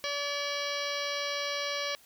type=harmonic tone with a mistuned harmonic; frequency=574 Hz; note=D5; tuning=40 cents flat; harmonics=1 / 2 / 3 / 4 / 5 / 6 / 7 / 8 / 9 / 10; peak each=-36 / -39 / -40 / -38 / -43 / -41 / -40 / -43 / -43 / -44 dBFS; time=0.04-1.95 s; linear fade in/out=0 ms; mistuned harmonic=6; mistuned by=-95 cents; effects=white hiss -59 dBFS RMS until 2.05 s